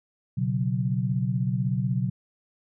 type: chord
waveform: sine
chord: B suspended second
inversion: none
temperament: equal with one note detuned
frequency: 123.47 / 139.64 / 185 Hz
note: B2 / C#3 / F#3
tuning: 0 / +13 / 0 cents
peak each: -26 / -28 / -28 dBFS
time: 0.37-2.1 s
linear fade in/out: 10 ms
effects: none